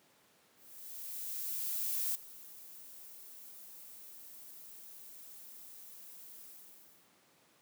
violet noise with ADSR envelope, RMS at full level -34 dBFS, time 0.55-7.12 s, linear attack 1600 ms, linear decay 7 ms, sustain -18 dB, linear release 680 ms, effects pink hiss -67 dBFS RMS until 7.61 s + high-pass 200 Hz 12 dB/octave

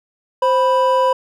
triangle tone pair together, 523.3 / 987.8 Hz, C5 / B5, 0 / 0 cents, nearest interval major seventh, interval 1100 cents, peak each -13 dBFS, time 0.42-1.13 s, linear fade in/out 5 ms, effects none

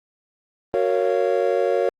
triangle chord, Gb major seventh, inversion none, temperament just, 370 / 462.5 / 555 / 693.7 Hz, Gb4 / Bb4 / Db5 / F5, 0 / -14 / +2 / -12 cents, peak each -22 / -20 / -20 / -25 dBFS, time 0.74-1.89 s, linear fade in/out 0 ms, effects Opus 24 kbps

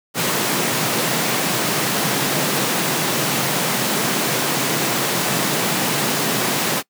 pink high-pass noise, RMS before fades -20 dBFS, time 0.14-6.83 s, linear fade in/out 50 ms, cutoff 130 Hz, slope 48 dB/octave, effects noise-tail reverb RT60 0.1 s tail -23 dB re dry

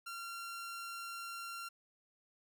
sawtooth tone, 1375 Hz, F6, 27 cents flat, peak -39 dBFS, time 0.06-1.69 s, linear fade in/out 10 ms, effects none

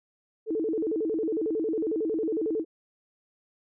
sine tone with vibrato, 376.4 Hz, F#4, 30 cents sharp, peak -25 dBFS, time 0.46-2.65 s, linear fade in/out 50 ms, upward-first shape square, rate 11 Hz, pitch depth 270 cents each way, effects none

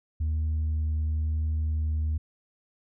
sine tone with vibrato, 77.78 Hz, D#2, in tune, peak -22 dBFS, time 0.2-2.18 s, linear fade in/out 10 ms, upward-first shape triangle, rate 0.98 Hz, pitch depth 8 cents each way, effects tanh soft clip ceiling -23 dBFS

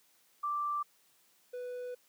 sine / triangle tone pair in turn, 1174.7 / 494.9 Hz, D6 / B4, 0 / +4 cents, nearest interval octave + minor third, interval 1496 cents, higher first, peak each -31 / -36 dBFS, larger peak first, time 0.43-0.83 / 1.53-1.95 s, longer second, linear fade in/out 10 ms, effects white hiss -68 dBFS RMS until 2.08 s + high-pass 150 Hz 12 dB/octave

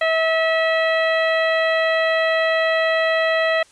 harmonic tone with a mistuned harmonic, 647 Hz, E5, 32 cents flat, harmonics 1 / 2 / 3 / 4 / 5 / 6, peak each -18 / -26 / -21 / -29 / -31 / -35 dBFS, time 0.01-3.63 s, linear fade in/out 5 ms, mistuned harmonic 6, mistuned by +51 cents, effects white hiss -52 dBFS RMS until 3.71 s + resampled to 22050 Hz

